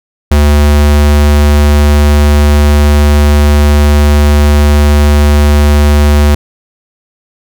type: tone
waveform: square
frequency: 73.42 Hz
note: D2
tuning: in tune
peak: -4 dBFS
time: 0.31-6.35 s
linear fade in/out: 5 ms
effects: none